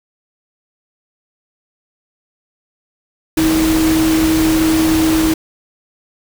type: tone in noise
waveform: sine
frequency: 318.7 Hz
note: D#4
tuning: 42 cents sharp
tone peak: -11 dBFS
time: 3.37-5.34 s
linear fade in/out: 5 ms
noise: pink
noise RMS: -20 dBFS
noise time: 3.37-5.34 s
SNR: +6 dB
effects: none